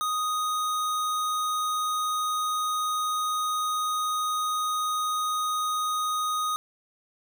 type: tone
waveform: square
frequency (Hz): 1244.5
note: D#6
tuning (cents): 0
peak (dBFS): -26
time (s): 0.01-6.56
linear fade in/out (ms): 0
effects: none